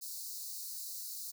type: high-pass noise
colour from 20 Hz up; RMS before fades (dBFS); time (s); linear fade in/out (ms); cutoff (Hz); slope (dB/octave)
white; -43; 0.01-1.32; 20; 4000; 96
effects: none